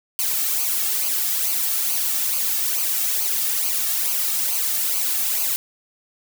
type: noise with flanger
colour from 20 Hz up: blue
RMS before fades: -22 dBFS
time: 0.19-5.56 s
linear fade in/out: 0 ms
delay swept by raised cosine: 0.55 to 2.05 ms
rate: 2.3 Hz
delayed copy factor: -0.7
effects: none